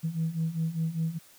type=beating tone pair; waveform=sine; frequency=159.2 / 164.2 Hz; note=D#3 / E3; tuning=+40 / -6 cents; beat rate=5 Hz; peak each=-31 / -28 dBFS; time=0.03-1.19 s; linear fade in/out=20 ms; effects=tanh soft clip ceiling -21 dBFS + white hiss -56 dBFS RMS until 1.38 s